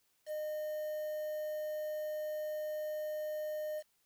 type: tone with quantisation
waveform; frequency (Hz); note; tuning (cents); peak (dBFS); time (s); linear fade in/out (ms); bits
triangle; 611; D#5; -32; -34; 0.26-3.83; 50; 9
effects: white hiss -75 dBFS RMS until 4.05 s